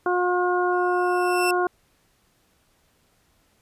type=harmonic tone; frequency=358.6 Hz; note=F4; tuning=46 cents sharp; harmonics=1 / 2 / 3 / 4; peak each=-22 / -25 / -27 / -28 dBFS; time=0.06-1.67 s; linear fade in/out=2 ms
type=tone with exponential growth; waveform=sawtooth; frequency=2681 Hz; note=E7; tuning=29 cents sharp; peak=-19 dBFS; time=0.72-1.51 s; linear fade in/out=5 ms; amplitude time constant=170 ms
effects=pink hiss -64 dBFS RMS until 3.61 s + resampled to 32000 Hz